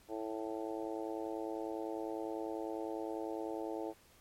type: harmonic tone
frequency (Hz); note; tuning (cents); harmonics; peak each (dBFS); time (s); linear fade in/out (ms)
110; A2; 0; 3 / 4 / 5 / 6 / 7 / 8; -41 / -43 / -45 / -47 / -48 / -49; 0.08-3.94; 50
effects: pink hiss -64 dBFS RMS until 4.2 s + MP3 64 kbps